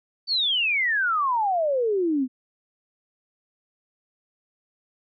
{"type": "exponential sweep", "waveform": "sine", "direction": "down", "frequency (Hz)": [4600, 246.9], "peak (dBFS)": -20, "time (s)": [0.27, 2.28], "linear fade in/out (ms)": 50, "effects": []}